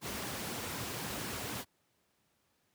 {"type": "noise with flanger", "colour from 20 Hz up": "pink", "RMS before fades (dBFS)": -39, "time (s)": [0.01, 1.65], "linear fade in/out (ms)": 50, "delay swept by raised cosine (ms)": [1.5, 7], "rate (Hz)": 4, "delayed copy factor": -0.6, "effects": ["pink hiss -75 dBFS RMS until 2.74 s", "high-pass 100 Hz 12 dB/octave"]}